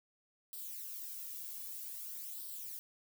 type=noise with flanger; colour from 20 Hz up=violet; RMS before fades=-45 dBFS; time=0.53-2.79 s; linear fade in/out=0 ms; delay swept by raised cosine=0.22 to 1.82 ms; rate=0.52 Hz; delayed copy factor=+0.6; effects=none